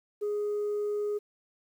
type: tone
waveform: sine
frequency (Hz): 415.3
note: G#4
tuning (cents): 0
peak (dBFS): -26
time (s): 0.21-1.19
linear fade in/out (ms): 20
effects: tanh soft clip ceiling -26 dBFS + 10-bit